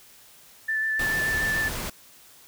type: tone with vibrato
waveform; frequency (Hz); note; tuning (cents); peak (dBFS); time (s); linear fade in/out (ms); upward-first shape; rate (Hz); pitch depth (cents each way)
sine; 1760; A6; 0; -23; 0.68-1.69; 10; square; 6.9; 11
type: noise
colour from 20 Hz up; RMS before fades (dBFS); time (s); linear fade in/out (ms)
pink; -32; 0.99-1.9; 5
effects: white hiss -52 dBFS RMS until 2.47 s